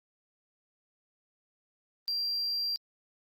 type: tone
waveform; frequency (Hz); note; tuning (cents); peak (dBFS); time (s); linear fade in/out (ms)
sine; 4737; D8; +14; -27; 2.08-2.76; 0
effects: tanh soft clip ceiling -27 dBFS + Opus 32 kbps